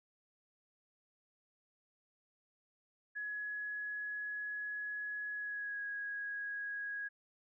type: tone with pitch glide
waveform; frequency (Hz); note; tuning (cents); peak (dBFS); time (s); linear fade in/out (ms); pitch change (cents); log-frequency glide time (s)
sine; 1684 to 1655.1; G#6 to G#6; +24 to -6; -38; 3.15-7.09; 20; -30; 5.34-5.82
effects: none